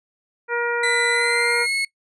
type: harmonic tone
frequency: 474.9 Hz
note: A#4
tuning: 32 cents sharp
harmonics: 1 / 2 / 3 / 4 / 5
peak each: -24 / -27 / -24 / -29 / -32 dBFS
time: 0.48-1.67 s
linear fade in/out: 50 ms
type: tone with pitch glide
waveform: 35% pulse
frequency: 2003 to 2184 Hz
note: B6 to C#7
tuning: +24 to -26 cents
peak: -18 dBFS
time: 0.83-1.85 s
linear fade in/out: 5 ms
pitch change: +150 cents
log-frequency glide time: 1.11-1.74 s
effects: noise-tail reverb RT60 0.1 s tail -21 dB re dry + resampled to 24000 Hz